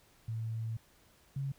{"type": "tone pair in turn", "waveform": "sine", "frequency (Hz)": [112.6, 137.5], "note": ["A2", "C#3"], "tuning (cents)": [40, -14], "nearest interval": "minor third", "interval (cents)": 346, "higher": "second", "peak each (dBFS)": [-34, -33], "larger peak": "second", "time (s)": [[0.28, 0.77], [1.36, 1.52]], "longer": "first", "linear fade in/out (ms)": 5, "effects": ["pink hiss -65 dBFS RMS until 1.58 s"]}